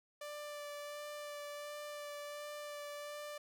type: tone with vibrato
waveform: sawtooth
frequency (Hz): 587.3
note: D5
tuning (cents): 0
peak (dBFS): -40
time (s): 0.21-3.38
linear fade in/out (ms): 5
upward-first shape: sine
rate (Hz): 1.4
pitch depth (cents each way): 13
effects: none